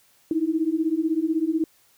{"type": "beating tone pair", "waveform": "sine", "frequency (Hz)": [311.1, 327.1], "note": ["D#4", "E4"], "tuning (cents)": [0, -13], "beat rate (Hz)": 16, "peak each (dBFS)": [-24, -23], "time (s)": [0.31, 1.64], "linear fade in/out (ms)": 2, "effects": ["white hiss -60 dBFS RMS until 1.97 s"]}